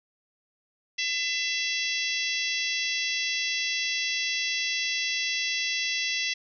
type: harmonic tone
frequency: 671 Hz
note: E5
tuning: 31 cents sharp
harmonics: 3 / 4 / 5 / 6 / 7 / 8 / 9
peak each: -32 / -31 / -33 / -37 / -36 / -36 / -37 dBFS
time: 0.98-6.34 s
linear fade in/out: 10 ms
effects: none